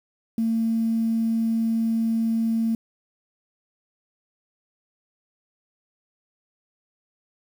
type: tone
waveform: sine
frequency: 226.2 Hz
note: A3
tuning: 48 cents sharp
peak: -19 dBFS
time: 0.38-2.75 s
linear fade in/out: 2 ms
effects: tanh soft clip ceiling -15 dBFS + 8-bit